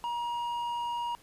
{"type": "tone with hard clipping", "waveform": "triangle", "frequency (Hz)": 951, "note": "A#5", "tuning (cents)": 34, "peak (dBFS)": -32, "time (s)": [0.04, 1.15], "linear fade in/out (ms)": 0, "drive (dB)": 9, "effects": ["pink hiss -58 dBFS RMS until 1.22 s", "resampled to 32000 Hz"]}